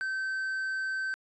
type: tone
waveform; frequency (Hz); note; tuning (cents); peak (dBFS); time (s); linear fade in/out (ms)
triangle; 1545; G6; -26; -28; 0.01-1.14; 0
effects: resampled to 22050 Hz